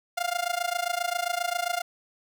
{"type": "tone with amplitude modulation", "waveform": "sawtooth", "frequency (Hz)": 702, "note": "F5", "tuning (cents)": 9, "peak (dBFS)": -19, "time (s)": [0.17, 1.82], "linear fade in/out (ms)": 10, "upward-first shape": "sine", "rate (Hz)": 27.5, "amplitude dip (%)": 90, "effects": []}